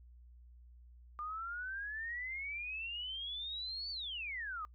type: exponential two-way sweep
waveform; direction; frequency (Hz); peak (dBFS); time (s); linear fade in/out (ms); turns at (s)
sine; up then down; 1198 to 4566 to 1198; -39; 1.19-4.65; 0; 3.91
effects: noise-tail reverb RT60 0.1 s tail -24 dB re dry + added 60 Hz sine -55 dBFS peak until 4.74 s